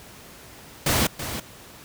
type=noise with echo; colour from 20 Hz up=pink; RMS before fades=-20 dBFS; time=0.86-1.07 s; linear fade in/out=5 ms; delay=330 ms; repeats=1; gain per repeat=-10 dB; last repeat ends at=1.4 s; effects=pink hiss -45 dBFS RMS until 1.84 s + high-pass 60 Hz 12 dB/octave